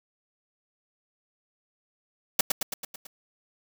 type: noise with echo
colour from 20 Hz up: white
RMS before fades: -20 dBFS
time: 2.39-2.41 s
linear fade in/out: 5 ms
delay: 110 ms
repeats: 6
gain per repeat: -4 dB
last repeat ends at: 3.07 s
effects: none

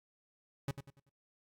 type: tone with echo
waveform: 40% pulse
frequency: 138.59 Hz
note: C#3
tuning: in tune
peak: -32 dBFS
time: 0.68-0.71 s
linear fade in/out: 2 ms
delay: 96 ms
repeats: 4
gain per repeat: -9 dB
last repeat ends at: 1.094 s
effects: noise-tail reverb RT60 0.2 s tail -24 dB re dry + AAC 64 kbps

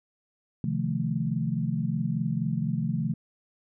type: chord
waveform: sine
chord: F dominant seventh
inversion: second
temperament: equal with one note detuned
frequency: 130.81 / 155.56 / 174.61 / 219 Hz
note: C3 / Eb3 / F3 / A3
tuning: 0 / 0 / 0 / -8 cents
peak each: -31 / -30 / -31 / -31 dBFS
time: 0.64-3.14 s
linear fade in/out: 2 ms
effects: none

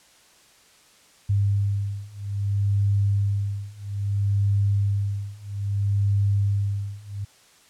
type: beating tone pair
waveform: sine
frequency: 100.1 / 100.71 Hz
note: G2 / G2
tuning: +37 / +47 cents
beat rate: 0.61 Hz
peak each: -24 / -23 dBFS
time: 1.29-7.25 s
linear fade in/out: 10 ms
effects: white hiss -55 dBFS RMS until 7.69 s + low-pass 9000 Hz 12 dB/octave

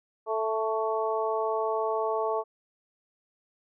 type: harmonic tone with a mistuned harmonic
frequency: 220 Hz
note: A3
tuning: in tune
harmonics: 2 / 3 / 4 / 5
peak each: -29 / -31 / -32 / -33 dBFS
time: 0.26-2.44 s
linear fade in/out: 50 ms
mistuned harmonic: 5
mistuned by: +22 cents
effects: none

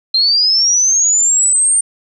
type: linear sweep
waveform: sine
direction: up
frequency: 4117 to 8870 Hz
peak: -9 dBFS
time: 0.14-1.81 s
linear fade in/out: 5 ms
effects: none

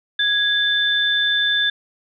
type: tone pair together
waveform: sine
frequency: 1661.2 / 3536 Hz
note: G#6 / A7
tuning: 0 / +8 cents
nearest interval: octave + minor second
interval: 1308 cents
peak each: -19 / -18 dBFS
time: 0.19-1.7 s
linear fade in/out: 5 ms
effects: none

